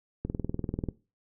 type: click train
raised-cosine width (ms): 3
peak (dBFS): -18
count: 14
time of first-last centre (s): 0.25-0.887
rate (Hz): 20.4
effects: noise-tail reverb RT60 0.3 s tail -19 dB re dry